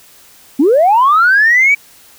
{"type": "linear sweep", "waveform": "sine", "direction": "up", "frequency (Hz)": [250, 2316], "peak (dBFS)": -5, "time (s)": [0.59, 1.75], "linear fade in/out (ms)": 10, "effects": ["tanh soft clip ceiling -2 dBFS", "white hiss -43 dBFS RMS until 2.18 s"]}